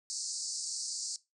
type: band-pass noise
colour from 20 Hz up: pink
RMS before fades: -38 dBFS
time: 0.1-1.16 s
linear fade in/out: 0 ms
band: 4400 to 8800 Hz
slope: 96 dB/octave
effects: noise-tail reverb RT60 0.2 s tail -18 dB re dry